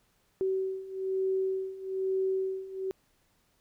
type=beating tone pair; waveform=sine; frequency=380 / 381.1 Hz; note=F#4 / G4; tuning=+46 / -49 cents; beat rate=1.1 Hz; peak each=-33 / -30 dBFS; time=0.41-2.91 s; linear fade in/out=0 ms; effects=pink hiss -70 dBFS RMS until 3.6 s